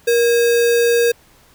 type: tone with sample-and-hold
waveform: sine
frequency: 471.7 Hz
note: A#4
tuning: 20 cents sharp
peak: -11 dBFS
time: 0.07-1.12 s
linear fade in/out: 10 ms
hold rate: 2100 Hz
effects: pink hiss -51 dBFS RMS until 1.54 s